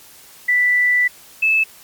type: tone pair in turn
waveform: sine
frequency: 1975.5 / 2616 Hz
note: B6 / E7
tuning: 0 / -14 cents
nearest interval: perfect fourth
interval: 486 cents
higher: second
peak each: -12 dBFS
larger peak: neither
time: 0.48-1.08 / 1.42-1.64 s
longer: first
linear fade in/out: 10 ms
effects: white hiss -44 dBFS RMS until 1.83 s + MP3 96 kbps